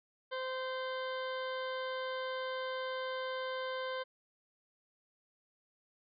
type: harmonic tone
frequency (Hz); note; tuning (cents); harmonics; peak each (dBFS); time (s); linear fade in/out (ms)
518; C5; -17; 1 / 2 / 3 / 4 / 6 / 7 / 8 / 9; -38 / -42 / -44 / -50 / -49 / -53 / -57 / -58; 0.31-4.04; 20
effects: none